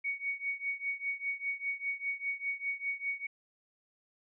sine tone with tremolo, 2235 Hz, C#7, 14 cents sharp, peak -29 dBFS, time 0.04-3.27 s, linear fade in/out 10 ms, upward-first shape triangle, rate 5 Hz, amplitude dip 95%, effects none

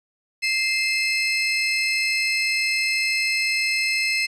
30% pulse tone pair together, 2093 / 2606 Hz, C7 / E7, 0 / -20 cents, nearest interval major third, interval 380 cents, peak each -20 dBFS, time 0.42-4.27 s, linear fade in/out 20 ms, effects resampled to 22050 Hz + 9-bit

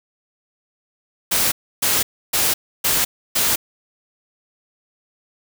white noise bursts, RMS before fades -18 dBFS, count 5, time 1.31-3.56 s, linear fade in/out 10 ms, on 210 ms, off 300 ms, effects none

